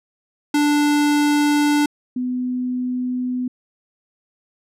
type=tone pair in turn; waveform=square / sine; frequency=293.7 / 250.7 Hz; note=D4 / B3; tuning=0 / +26 cents; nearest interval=minor third; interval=274 cents; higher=first; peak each=-15 / -20 dBFS; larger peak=first; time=0.54-1.86 / 2.16-3.48 s; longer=neither; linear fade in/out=5 ms; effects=low-pass 12000 Hz 12 dB/octave